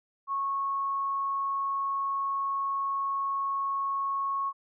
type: tone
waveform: sine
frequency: 1100 Hz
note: C#6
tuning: 14 cents flat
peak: -27 dBFS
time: 0.27-4.53 s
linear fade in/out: 50 ms
effects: none